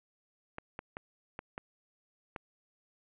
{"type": "clicks", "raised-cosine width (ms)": 0.5, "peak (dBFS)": -24, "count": 6, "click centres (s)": [0.584, 0.791, 0.969, 1.391, 1.579, 2.362], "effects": ["resampled to 8000 Hz", "9-bit"]}